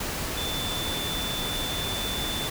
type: tone in noise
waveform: sine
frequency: 3515 Hz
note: A7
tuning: 2 cents flat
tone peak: -31 dBFS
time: 0.37-2.48 s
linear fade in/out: 5 ms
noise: pink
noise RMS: -31 dBFS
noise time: 0-2.5 s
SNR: -3 dB
effects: none

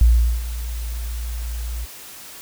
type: tone with ADSR envelope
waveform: sine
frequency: 58 Hz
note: A#1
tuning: 8 cents flat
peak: -8 dBFS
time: 0.01-1.86 s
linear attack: 3 ms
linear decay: 400 ms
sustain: -16 dB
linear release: 22 ms
effects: white hiss -39 dBFS RMS until 2.41 s

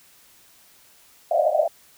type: band-pass noise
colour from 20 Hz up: white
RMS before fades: -20 dBFS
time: 1.31-1.68 s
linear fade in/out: 5 ms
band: 580 to 710 Hz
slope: 96 dB/octave
effects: white hiss -54 dBFS RMS until 1.97 s

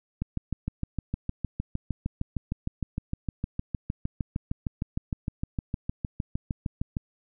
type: click train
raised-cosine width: 5 ms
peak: -16 dBFS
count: 45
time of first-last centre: 0.22-6.968 s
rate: 6.52 Hz
effects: none

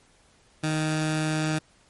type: tone with notch filter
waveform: 15% pulse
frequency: 155.56 Hz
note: D#3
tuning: in tune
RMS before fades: -26 dBFS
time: 0.63-1.59 s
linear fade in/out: 10 ms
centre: 500 Hz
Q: 1.9
effects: pink hiss -60 dBFS RMS until 1.89 s + MP3 48 kbps

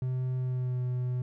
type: tone with pitch glide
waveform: triangle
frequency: 128 to 125.15 Hz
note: C3 to B2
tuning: -38 to +23 cents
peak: -26 dBFS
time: 0.02-1.22 s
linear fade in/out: 2 ms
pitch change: -39 cents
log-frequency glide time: 0.37-0.82 s
effects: none

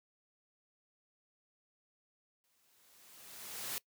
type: noise with exponential growth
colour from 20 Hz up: white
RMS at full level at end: -38 dBFS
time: 2.44-3.78 s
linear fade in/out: 0 ms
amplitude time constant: 290 ms
effects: noise-tail reverb RT60 0.1 s tail -22 dB re dry + high-pass 100 Hz 12 dB/octave

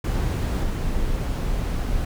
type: noise with level steps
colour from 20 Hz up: brown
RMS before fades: -22 / -24 dBFS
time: 0.04-2.05 s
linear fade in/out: 5 ms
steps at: 0.63 s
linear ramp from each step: 5 ms
effects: none

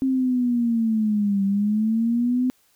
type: linear two-way sweep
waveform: sine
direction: down then up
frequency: 267 to 195.1 to 256.1 Hz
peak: -18 dBFS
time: 0.02-2.5 s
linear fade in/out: 0 ms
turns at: 1.44 s
effects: white hiss -62 dBFS RMS until 2.75 s

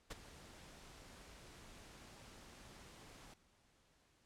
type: noise with ADSR envelope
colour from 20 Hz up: pink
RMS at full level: -44 dBFS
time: 0.1-3.34 s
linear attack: 11 ms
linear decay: 24 ms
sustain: -14 dB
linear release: 4 ms
effects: pink hiss -73 dBFS RMS until 4.25 s + low-pass 9000 Hz 12 dB/octave

